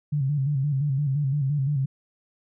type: tone with vibrato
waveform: sine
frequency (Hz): 140.6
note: C#3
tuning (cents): +25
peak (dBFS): -21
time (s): 0.12-1.86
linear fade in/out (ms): 10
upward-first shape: square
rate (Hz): 5.8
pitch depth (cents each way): 82
effects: none